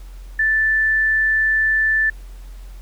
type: tone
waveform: sine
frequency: 1760 Hz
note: A6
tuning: in tune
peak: -14 dBFS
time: 0.39-2.1 s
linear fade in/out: 5 ms
effects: added 44 Hz sine -33 dBFS peak until 2.81 s + pink hiss -51 dBFS RMS until 2.81 s